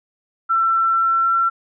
sine tone with pitch glide, 1343 to 1353.9 Hz, E6 to E6, +32 to +46 cents, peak -14 dBFS, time 0.49-1.5 s, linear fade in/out 20 ms, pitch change +14 cents, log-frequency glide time 0.81-1.35 s, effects none

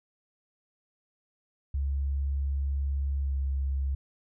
sine tone with pitch glide, 69.3 to 68.03 Hz, C#2 to C#2, 0 to -32 cents, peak -26 dBFS, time 1.74-3.95 s, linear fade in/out 5 ms, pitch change -32 cents, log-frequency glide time 3.22-3.33 s, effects none

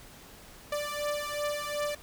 sawtooth beating tone pair, 587.3 / 590 Hz, D5 / D5, 0 / +8 cents, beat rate 2.7 Hz, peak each -30 dBFS, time 0.72-1.95 s, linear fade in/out 5 ms, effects pink hiss -51 dBFS RMS until 2.02 s

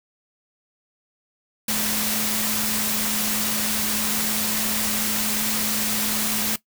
sine tone in noise, 214.4 Hz, A3, 45 cents flat, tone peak -30 dBFS, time 1.68-6.56 s, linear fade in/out 5 ms, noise white, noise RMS -24 dBFS, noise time 1.68-6.56 s, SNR -9 dB, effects noise-tail reverb RT60 0.1 s tail -17 dB re dry

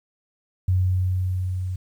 sine tone with level ramp, 92.2 Hz, F#2, 6 cents flat, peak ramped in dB -16 to -25 dBFS, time 0.68-1.76 s, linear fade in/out 5 ms, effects 9-bit

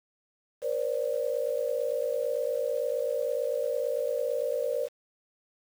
sine tone cluster, 479.2 / 528 / 586 Hz, A#4 / C5 / D5, +48 / +16 / -4 cents, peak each -31 dBFS, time 0.61-4.89 s, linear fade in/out 50 ms, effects 8-bit

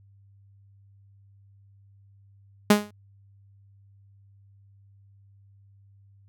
sawtooth tone with exponential decay, 207.7 Hz, G#3, in tune, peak -8 dBFS, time 2.7-2.91 s, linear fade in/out 5 ms, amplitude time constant 44 ms, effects added 99 Hz sine -53 dBFS peak until 6.28 s

